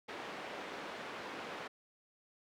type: band-pass noise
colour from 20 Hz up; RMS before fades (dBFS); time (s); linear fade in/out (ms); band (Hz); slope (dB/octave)
pink; -45; 0.08-1.68; 10; 340 to 2700; 12
effects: none